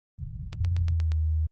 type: low-pass noise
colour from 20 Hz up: white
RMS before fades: -36 dBFS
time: 0.18-0.94 s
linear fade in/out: 10 ms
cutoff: 150 Hz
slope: 48 dB/octave
type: click train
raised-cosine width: 0.2 ms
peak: -22 dBFS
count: 6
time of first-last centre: 0.53-1.119 s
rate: 8.49 Hz
type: tone with pitch glide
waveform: sine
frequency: 87.31 to 78.69 Hz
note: F2 to D#2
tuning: 0 to +20 cents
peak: -22 dBFS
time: 0.6-1.47 s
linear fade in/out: 10 ms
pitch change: -180 cents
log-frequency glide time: 0.74-1.14 s
effects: Opus 32 kbps